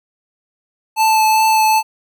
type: tone with vibrato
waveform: square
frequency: 875 Hz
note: A5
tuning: 10 cents flat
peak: -11 dBFS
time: 0.96-1.83 s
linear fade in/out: 50 ms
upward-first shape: triangle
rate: 2.5 Hz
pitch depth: 14 cents each way
effects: none